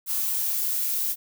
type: noise with high-pass filter sweep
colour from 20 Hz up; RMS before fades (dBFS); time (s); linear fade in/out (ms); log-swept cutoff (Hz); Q
violet; -26; 0.06-1.16; 50; 1100 to 360; 4.4
effects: none